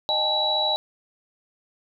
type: tone cluster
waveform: sine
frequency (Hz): 616 / 794 / 867 / 3916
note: D#5 / G5 / A5 / B7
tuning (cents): -17 / +22 / -26 / -15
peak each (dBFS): -28 / -29 / -29 / -22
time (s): 0.09-0.76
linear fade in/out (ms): 0
effects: none